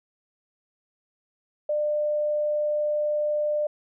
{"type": "tone", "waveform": "sine", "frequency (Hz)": 598, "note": "D5", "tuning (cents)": 31, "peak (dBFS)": -22, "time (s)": [1.69, 3.67], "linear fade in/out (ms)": 5, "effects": []}